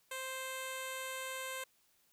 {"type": "tone with low-pass filter", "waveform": "10% pulse", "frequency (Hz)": 523.3, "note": "C5", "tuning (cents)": 0, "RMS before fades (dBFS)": -42, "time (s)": [0.11, 1.64], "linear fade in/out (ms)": 5, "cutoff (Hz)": 11000, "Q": 2.9, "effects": ["white hiss -72 dBFS RMS until 2.12 s"]}